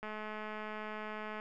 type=click train; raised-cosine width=0.5 ms; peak=-28 dBFS; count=294; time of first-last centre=0.03-1.399 s; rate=214 Hz; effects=none